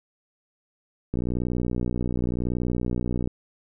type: click train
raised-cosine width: 3 ms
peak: -14 dBFS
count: 131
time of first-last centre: 1.14-3.275 s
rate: 60.9 Hz
effects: none